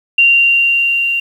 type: tone with level ramp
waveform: sine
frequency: 2769 Hz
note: F7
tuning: 15 cents flat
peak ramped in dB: -5 to -13 dBFS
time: 0.18-1.2 s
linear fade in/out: 5 ms
effects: 7-bit